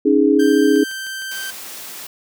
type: chord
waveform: sine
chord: C# suspended second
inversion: none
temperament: just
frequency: 277.2 / 311.8 / 415.8 Hz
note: C#4 / D#4 / G#4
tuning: 0 / +4 / +2 cents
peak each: -15 dBFS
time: 0.05-0.84 s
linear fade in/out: 10 ms
type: tone with pitch glide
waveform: sawtooth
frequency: 1572 to 1559.3 Hz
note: G6 to G6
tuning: +4 to -10 cents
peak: -22 dBFS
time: 0.39-1.51 s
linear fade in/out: 10 ms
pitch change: -14 cents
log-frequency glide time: 0.59-0.95 s
type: click train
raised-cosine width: 0.2 ms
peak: -24 dBFS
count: 6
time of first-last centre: 0.76-1.528 s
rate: 6.51 Hz
type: high-pass noise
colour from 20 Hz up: white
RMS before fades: -33 dBFS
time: 1.31-2.07 s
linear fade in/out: 5 ms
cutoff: 200 Hz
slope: 12 dB/octave
effects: none